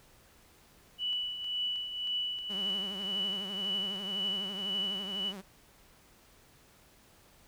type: tone with tremolo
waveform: sine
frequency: 2960 Hz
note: F#7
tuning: in tune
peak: -29 dBFS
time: 0.98-5.33 s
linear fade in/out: 50 ms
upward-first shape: triangle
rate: 1.9 Hz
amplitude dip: 65%
type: click train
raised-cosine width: 0.2 ms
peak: -35 dBFS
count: 12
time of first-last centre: 1.13-4.589 s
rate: 3.18 Hz
type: tone with vibrato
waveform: sawtooth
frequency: 196 Hz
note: G3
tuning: in tune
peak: -38 dBFS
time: 2.49-5.42 s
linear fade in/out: 20 ms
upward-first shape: triangle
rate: 12 Hz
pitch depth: 130 cents each way
effects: pink hiss -61 dBFS RMS until 7.47 s